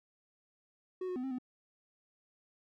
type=tone with pitch steps; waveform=triangle; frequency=369.9 / 364 / 252.2 / 265.6 / 252.8 Hz; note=F#4 / F#4 / B3 / C4 / B3; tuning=0 / -28 / +36 / +26 / +41 cents; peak=-33 dBFS; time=1.01-1.385 s; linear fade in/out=5 ms; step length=75 ms; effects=none